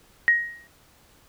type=tone with exponential decay; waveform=sine; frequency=1883 Hz; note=A#6; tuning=17 cents sharp; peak=-12 dBFS; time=0.28-0.67 s; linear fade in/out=0 ms; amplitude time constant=83 ms; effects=pink hiss -57 dBFS RMS until 1.28 s